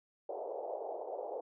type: band-pass noise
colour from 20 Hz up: pink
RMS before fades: -41 dBFS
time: 0.29-1.41 s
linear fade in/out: 5 ms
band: 420 to 780 Hz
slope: 48 dB/octave
effects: none